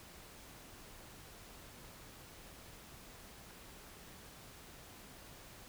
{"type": "silence", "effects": ["pink hiss -55 dBFS RMS until 5.68 s"]}